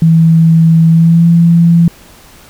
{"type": "tone with pitch glide", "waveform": "sine", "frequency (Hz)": [163.3, 168.86], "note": ["E3", "E3"], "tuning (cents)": [-16, 42], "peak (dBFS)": -3, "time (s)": [0.02, 1.88], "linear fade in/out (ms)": 2, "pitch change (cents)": 58, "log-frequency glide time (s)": [0.89, 1.27], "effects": ["pink hiss -39 dBFS RMS until 2.49 s"]}